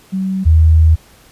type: tone pair in turn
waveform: sine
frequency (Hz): 190 / 79.89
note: F#3 / D#2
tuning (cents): +46 / +46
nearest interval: octave + minor third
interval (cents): 1500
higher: first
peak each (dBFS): -15 / -5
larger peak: second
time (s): 0.12-0.45 / 0.45-0.96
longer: second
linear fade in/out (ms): 20
effects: pink hiss -46 dBFS RMS until 1.31 s + resampled to 32000 Hz